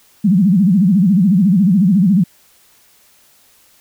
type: tone with vibrato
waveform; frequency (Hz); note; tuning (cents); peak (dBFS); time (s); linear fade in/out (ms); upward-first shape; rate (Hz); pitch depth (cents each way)
sine; 190.2; F#3; +48; -8; 0.24-2.24; 10; sine; 14; 210
effects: white hiss -51 dBFS RMS until 3.8 s